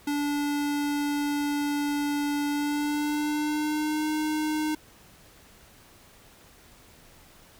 square tone with pitch glide, 290 to 307.2 Hz, D4 to D#4, -22 to -22 cents, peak -26 dBFS, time 0.07-4.75 s, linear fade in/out 5 ms, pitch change +100 cents, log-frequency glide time 2.49-4.09 s, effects pink hiss -54 dBFS RMS until 7.59 s

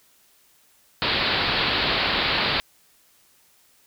white low-pass noise, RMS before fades -23 dBFS, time 1.02-2.6 s, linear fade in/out 0 ms, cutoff 4600 Hz, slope 96 dB/octave, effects white hiss -59 dBFS RMS until 3.86 s

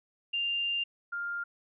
sine tone pair in turn, 2794 / 1401 Hz, F7 / F6, 0 / +5 cents, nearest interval octave, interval 1195 cents, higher first, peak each -28 / -32 dBFS, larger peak first, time 0.33-0.84 / 1.12-1.44 s, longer first, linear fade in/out 10 ms, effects none

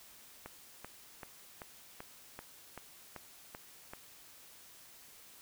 click train, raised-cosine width 0.5 ms, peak -29 dBFS, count 10, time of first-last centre 0.46-3.935 s, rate 2.59 Hz, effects white hiss -57 dBFS RMS until 5.41 s

